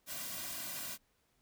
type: noise with comb filter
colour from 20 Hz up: white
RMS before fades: -42 dBFS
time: 0.06-0.98 s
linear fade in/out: 50 ms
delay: 2.3 ms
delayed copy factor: -0.85
effects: pink hiss -75 dBFS RMS until 1.41 s